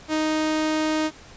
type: tone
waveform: sawtooth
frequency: 311.1 Hz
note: D#4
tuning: in tune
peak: -17 dBFS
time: 0.08-1.11 s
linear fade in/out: 50 ms
effects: pink hiss -46 dBFS RMS until 1.36 s + resampled to 16000 Hz